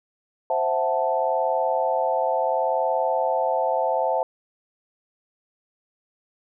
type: chord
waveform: sine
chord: F# half-diminished seventh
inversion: second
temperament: equal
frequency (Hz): 523.3 / 659.3 / 740 / 880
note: C5 / E5 / F#5 / A5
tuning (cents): 0 / 0 / 0 / 0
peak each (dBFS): -25 / -25 / -27 / -25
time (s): 0.5-4.23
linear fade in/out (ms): 2
effects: none